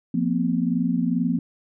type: chord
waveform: sine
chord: F suspended fourth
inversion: none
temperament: equal with one note detuned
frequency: 174.61 / 233.1 / 255.4 Hz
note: F3 / Bb3 / C4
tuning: 0 / 0 / -42 cents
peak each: -24 dBFS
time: 0.14-1.39 s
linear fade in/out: 5 ms
effects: none